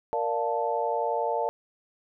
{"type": "chord", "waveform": "sine", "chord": "Bb major seventh", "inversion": "none", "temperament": "equal", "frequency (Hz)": [466.2, 587.3, 698.5, 880], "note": ["Bb4", "D5", "F5", "A5"], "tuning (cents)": [0, 0, 0, 0], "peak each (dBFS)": [-30, -31, -31, -29], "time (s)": [0.13, 1.49], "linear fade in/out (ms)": 0, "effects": []}